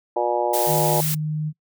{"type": "harmonic tone", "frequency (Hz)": 120, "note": "B2", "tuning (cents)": -49, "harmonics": [3, 4, 5, 6, 7, 8], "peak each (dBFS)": [-26, -27, -24, -29, -24, -31], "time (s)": [0.16, 1.01], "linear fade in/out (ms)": 5}
{"type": "noise", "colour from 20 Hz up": "blue", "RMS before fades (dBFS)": -25, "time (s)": [0.53, 1.15], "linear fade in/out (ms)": 10}
{"type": "tone", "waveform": "sine", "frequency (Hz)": 153.4, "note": "D#3", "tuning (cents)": -24, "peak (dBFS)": -22, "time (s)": [0.66, 1.53], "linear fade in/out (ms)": 50}
{"effects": ["noise-tail reverb RT60 0.1 s tail -24 dB re dry"]}